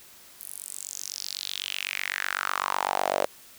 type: tone with high-pass filter sweep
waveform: sawtooth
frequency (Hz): 48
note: G1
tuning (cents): -36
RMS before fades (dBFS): -31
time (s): 0.4-3.26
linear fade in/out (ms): 10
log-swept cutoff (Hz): 12000 to 560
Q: 4
effects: white hiss -51 dBFS RMS until 3.58 s